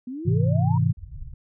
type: exponential sweep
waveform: sine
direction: up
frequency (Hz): 240 to 985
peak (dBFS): -30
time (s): 0.07-0.78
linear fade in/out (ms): 5
type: chord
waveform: sine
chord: Ab augmented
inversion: none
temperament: just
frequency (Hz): 103.83 / 129.78 / 162.23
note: Ab2 / C3 / E3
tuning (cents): 0 / -14 / -27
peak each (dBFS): -22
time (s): 0.25-0.93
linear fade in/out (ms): 20
type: low-pass noise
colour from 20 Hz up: pink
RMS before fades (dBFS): -37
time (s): 0.97-1.34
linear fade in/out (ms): 5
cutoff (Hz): 140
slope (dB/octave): 96
effects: none